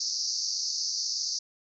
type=band-pass noise; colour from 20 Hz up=pink; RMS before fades=-31 dBFS; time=0-1.39 s; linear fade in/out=5 ms; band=4500 to 6200 Hz; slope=96 dB/octave; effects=none